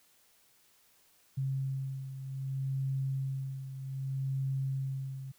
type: beating tone pair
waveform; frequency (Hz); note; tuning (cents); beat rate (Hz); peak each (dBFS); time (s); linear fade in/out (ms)
sine; 134.4 / 135.04; C3 / C#3; +47 / -45; 0.64; -33 / -39; 1.37-5.32; 10
effects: white hiss -66 dBFS RMS until 5.38 s

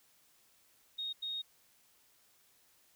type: tone bursts at uneven times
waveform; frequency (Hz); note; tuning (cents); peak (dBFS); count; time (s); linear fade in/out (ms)
sine; 3729; A#7; 0; -36; 2; 0.98-1.13 / 1.22-1.42; 10
effects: white hiss -68 dBFS RMS until 2.95 s

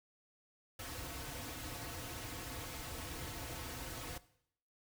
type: noise with comb filter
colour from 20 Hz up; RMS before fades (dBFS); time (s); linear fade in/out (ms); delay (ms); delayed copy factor
pink; -45; 0.79-4.18; 5; 5; -0.7
effects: noise-tail reverb RT60 0.7 s tail -18 dB re dry

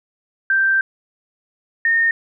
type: tone pair in turn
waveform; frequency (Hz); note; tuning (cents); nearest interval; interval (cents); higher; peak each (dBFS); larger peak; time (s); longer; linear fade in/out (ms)
sine; 1568 / 1833.2; G6 / A#6; 0 / -29; minor third; 271; second; -13; neither; 0.5-0.81 / 1.85-2.11; first; 2
effects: none

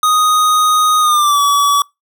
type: tone with pitch glide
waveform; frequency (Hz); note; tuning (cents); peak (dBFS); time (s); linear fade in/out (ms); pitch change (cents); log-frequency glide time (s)
square; 1245 to 1141.7; D#6 to D6; +1 to -49; -10; 0.03-1.82; 2; -150; 1-1.41
effects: noise-tail reverb RT60 0.2 s tail -25 dB re dry

